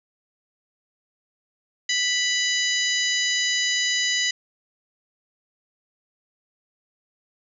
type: harmonic tone with a mistuned harmonic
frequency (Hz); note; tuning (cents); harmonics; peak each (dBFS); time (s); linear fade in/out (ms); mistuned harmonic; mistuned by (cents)
987.8; B5; 0; 2 / 3 / 4 / 5 / 6 / 7; -25 / -27 / -28 / -29 / -30 / -30; 1.89-4.31; 5; 6; +61
effects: none